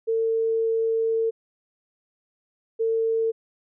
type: tone pair in turn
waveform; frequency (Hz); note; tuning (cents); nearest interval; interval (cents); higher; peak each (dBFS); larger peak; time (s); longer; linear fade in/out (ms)
sine; 450.8 / 450.8; A4 / A4; +42 / +42; unison; 0; neither; -20; neither; 0.07-1.31 / 2.79-3.32; first; 20
effects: none